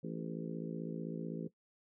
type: harmonic tone with a mistuned harmonic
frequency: 55.8 Hz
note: A1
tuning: 25 cents sharp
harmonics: 3 / 4 / 5 / 6 / 7 / 8 / 9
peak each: -42 / -44 / -46 / -48 / -49 / -50 / -51 dBFS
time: 0.03-1.48 s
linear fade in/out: 10 ms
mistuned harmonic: 8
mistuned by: -34 cents
effects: noise-tail reverb RT60 0.1 s tail -17 dB re dry